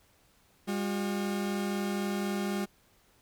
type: tone pair together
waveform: 40% pulse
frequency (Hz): 201.3 / 358.7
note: G3 / F4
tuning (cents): +46 / +46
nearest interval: minor seventh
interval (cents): 1000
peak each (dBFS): -30 / -35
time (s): 0.67-2.66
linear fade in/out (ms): 20
effects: pink hiss -65 dBFS RMS until 3.21 s